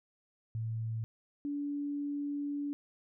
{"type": "tone pair in turn", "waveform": "sine", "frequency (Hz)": [112.4, 287.7], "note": ["A2", "D4"], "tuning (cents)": [37, -36], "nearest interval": "octave + major third", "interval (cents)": 1627, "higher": "second", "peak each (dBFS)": [-33, -33], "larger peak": "neither", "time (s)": [[0.55, 1.04], [1.45, 2.73]], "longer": "second", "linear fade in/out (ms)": 0, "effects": []}